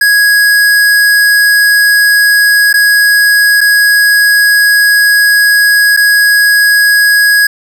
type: tone with dropouts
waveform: square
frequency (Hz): 1661.2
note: G#6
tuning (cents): 0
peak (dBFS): -5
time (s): 0.01-7.47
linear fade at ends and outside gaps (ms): 5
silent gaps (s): 2.729-2.739 / 3.608-3.612 / 5.966-5.972
effects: none